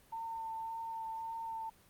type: tone with vibrato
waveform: sine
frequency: 902 Hz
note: A5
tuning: 43 cents sharp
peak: -38 dBFS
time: 0.12-1.7 s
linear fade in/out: 10 ms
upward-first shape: sine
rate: 1.8 Hz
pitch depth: 14 cents each way
effects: pink hiss -64 dBFS RMS until 1.89 s + Opus 32 kbps

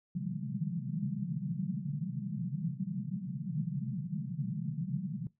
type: band-pass noise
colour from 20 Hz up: pink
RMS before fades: -36 dBFS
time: 0.15-5.27 s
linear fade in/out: 2 ms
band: 130 to 210 Hz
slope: 96 dB/octave
effects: noise-tail reverb RT60 0.2 s tail -21 dB re dry

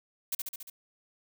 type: noise with echo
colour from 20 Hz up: blue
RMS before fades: -31 dBFS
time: 0.32-0.35 s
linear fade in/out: 5 ms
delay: 70 ms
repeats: 5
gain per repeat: -3 dB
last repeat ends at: 0.7 s
effects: none

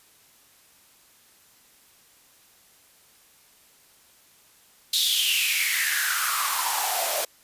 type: noise with high-pass filter sweep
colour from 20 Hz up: white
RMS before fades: -24 dBFS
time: 4.93-7.25 s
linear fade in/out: 5 ms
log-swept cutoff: 3900 to 580 Hz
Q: 7
effects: white hiss -57 dBFS RMS until 7.43 s + resampled to 32000 Hz

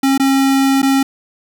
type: tone with dropouts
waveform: square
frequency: 270.8 Hz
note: C#4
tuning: 40 cents flat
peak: -11 dBFS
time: 0.03-1.03 s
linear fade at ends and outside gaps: 5 ms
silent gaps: 0.178-0.197 / 0.819-0.828 s
effects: none

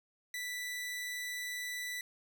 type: tone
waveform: sawtooth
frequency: 1975.5 Hz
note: B6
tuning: in tune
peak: -34 dBFS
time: 0.34-2.01 s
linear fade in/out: 2 ms
effects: none

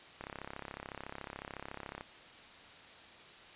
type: click train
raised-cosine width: 0.5 ms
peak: -27 dBFS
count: 62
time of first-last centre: 0.21-2.009 s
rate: 33.9 Hz
effects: white hiss -54 dBFS RMS until 3.55 s + resampled to 8000 Hz

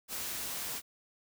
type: noise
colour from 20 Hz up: white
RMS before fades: -38 dBFS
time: 0.08-0.82 s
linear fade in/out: 50 ms
effects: none

